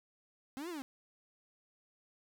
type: linear two-way sweep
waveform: 45% pulse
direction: up then down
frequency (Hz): 252.8 to 366.2 to 252.8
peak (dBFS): -40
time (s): 0.57-0.82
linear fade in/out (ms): 0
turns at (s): 0.69
effects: 12-bit